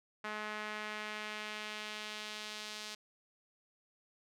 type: tone with band-pass filter sweep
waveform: sawtooth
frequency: 212.5 Hz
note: G#3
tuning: 40 cents sharp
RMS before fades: -43 dBFS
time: 0.24-2.95 s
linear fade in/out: 5 ms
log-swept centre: 1600 to 4500 Hz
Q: 1.2
effects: none